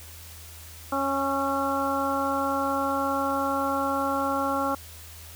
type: harmonic tone with a mistuned harmonic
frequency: 275 Hz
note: C#4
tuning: 14 cents flat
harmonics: 1 / 2 / 3 / 4 / 5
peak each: -30 / -30 / -30 / -30 / -30 dBFS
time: 0.92-4.75 s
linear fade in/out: 5 ms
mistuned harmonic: 5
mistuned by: -16 cents
effects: added 81 Hz sine -45 dBFS peak until 5.35 s + white hiss -46 dBFS RMS until 5.35 s